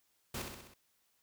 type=noise with echo; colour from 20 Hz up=pink; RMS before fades=-40 dBFS; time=0.34-0.42 s; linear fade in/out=5 ms; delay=64 ms; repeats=5; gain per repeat=-4 dB; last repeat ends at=0.74 s; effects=white hiss -75 dBFS RMS until 1.22 s